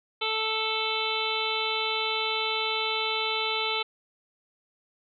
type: harmonic tone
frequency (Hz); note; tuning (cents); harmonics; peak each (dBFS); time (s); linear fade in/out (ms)
440; A4; 0; 1 / 2 / 3 / 5 / 6 / 7 / 8 / 9; -34 / -34 / -34 / -34 / -34 / -34 / -34 / -34; 0.21-3.83; 10
effects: none